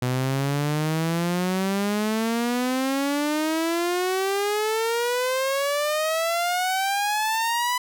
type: exponential sweep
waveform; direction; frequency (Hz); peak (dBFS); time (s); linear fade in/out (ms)
sawtooth; up; 123.9 to 1000; -18; 0.02-7.78; 5
effects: none